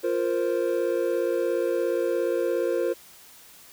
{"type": "chord", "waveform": "triangle", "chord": "F suspended fourth", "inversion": "none", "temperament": "equal", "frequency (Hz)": [349.2, 466.2, 523.3], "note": ["F4", "Bb4", "C5"], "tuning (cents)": [0, 0, 0], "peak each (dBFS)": -25, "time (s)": [0.03, 2.94], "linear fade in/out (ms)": 20, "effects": ["white hiss -50 dBFS RMS until 3.72 s"]}